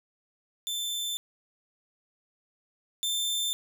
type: tone pair in turn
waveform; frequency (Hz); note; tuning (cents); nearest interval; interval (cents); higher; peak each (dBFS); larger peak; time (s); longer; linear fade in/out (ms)
sawtooth; 3543 / 3561; A7 / A7; +11 / +20; unison; 9; second; -27 / -24; second; 0.67-1.17 / 3.03-3.53; neither; 0
effects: none